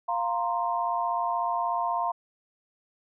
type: chord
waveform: sine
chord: F suspended fourth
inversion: none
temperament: just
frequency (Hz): 698.5 / 931.3 / 1047.7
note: F5 / Bb5 / C6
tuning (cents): 0 / -2 / +2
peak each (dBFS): -29 / -29 / -30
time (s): 0.08-2.12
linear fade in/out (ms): 10
effects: none